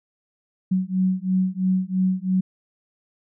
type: beating tone pair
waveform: sine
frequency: 185 / 188 Hz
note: F#3 / F#3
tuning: 0 / +28 cents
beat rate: 3 Hz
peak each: -22 dBFS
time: 0.71-2.41 s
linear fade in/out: 10 ms
effects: none